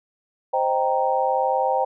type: chord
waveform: sine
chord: C minor seventh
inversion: none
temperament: equal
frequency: 523.3 / 622.3 / 784 / 932.3 Hz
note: C5 / Eb5 / G5 / Bb5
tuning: 0 / 0 / 0 / 0 cents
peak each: -23 / -28 / -22 / -25 dBFS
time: 0.53-1.85 s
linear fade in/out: 10 ms
effects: none